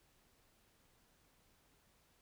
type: silence
effects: pink hiss -72 dBFS RMS until 2.21 s